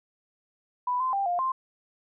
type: tone with pitch steps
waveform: sine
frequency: 990 / 1033 / 791 / 705 / 1048 Hz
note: B5 / C6 / G5 / F5 / C6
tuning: +4 / -22 / +15 / +16 / +2 cents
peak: -24 dBFS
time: 0.87-1.52 s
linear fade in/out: 5 ms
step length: 130 ms
effects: none